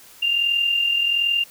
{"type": "tone with amplitude modulation", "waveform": "sine", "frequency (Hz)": 2794, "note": "F7", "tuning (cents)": 0, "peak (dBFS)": -15, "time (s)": [0.22, 1.44], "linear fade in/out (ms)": 10, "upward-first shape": "sine", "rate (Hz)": 41.3, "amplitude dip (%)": 50, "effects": ["white hiss -47 dBFS RMS until 1.5 s"]}